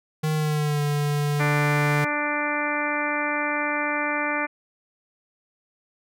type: tone with pitch glide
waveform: square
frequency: 155 to 146.3 Hz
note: D#3 to D3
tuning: -6 to -6 cents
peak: -22 dBFS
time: 0.23-2.05 s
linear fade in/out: 10 ms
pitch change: -100 cents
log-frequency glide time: 0.34-0.82 s
type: harmonic tone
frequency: 295.1 Hz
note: D4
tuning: 8 cents sharp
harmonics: 1 / 2 / 3 / 4 / 5 / 6 / 7 / 8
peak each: -31 / -31 / -31 / -31 / -31 / -31 / -31 / -31 dBFS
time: 1.39-4.47 s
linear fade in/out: 20 ms
effects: none